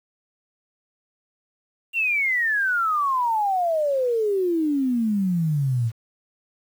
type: exponential sweep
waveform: sine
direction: down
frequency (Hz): 2794 to 110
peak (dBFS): -19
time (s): 1.93-5.92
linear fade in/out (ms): 50
effects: 8-bit